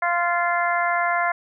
harmonic tone, 347.1 Hz, F4, 11 cents flat, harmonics 2 / 3 / 4 / 5 / 6, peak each -23 / -25 / -26 / -27 / -28 dBFS, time 0.02-1.32 s, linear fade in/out 5 ms, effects none

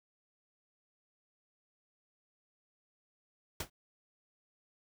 pink noise with exponential decay, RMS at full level -32 dBFS, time 3.6-3.7 s, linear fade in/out 5 ms, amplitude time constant 21 ms, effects none

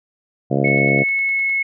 harmonic tone, 69.3 Hz, C#2, in tune, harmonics 2 / 3 / 4 / 5 / 6 / 7 / 8 / 9 / 10, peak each -20 / -22 / -23 / -24 / -25 / -25 / -26 / -27 / -27 dBFS, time 0.5-1.04 s, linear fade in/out 20 ms
sine tone with pitch glide, 2201 to 2186 Hz, C#7 to C#7, -13 to -25 cents, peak -16 dBFS, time 0.64-1.63 s, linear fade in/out 10 ms, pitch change -12 cents, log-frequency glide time 0.96-1.49 s
click train, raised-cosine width 0.3 ms, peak -26 dBFS, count 9, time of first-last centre 0.68-1.495 s, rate 9.81 Hz
effects none

